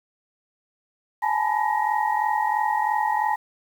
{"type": "tone cluster", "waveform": "sine", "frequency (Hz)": [838, 881, 987, 1884], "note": ["G#5", "A5", "B5", "A#6"], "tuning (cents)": [15, 2, -1, 18], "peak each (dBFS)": [-24, -24, -28, -30], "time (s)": [1.22, 3.36], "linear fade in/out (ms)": 10, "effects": ["8-bit"]}